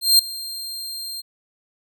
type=tone with ADSR envelope; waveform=sawtooth; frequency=4186 Hz; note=C8; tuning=in tune; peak=-6 dBFS; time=0.01-1.22 s; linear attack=180 ms; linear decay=4 ms; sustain=-20 dB; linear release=23 ms; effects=none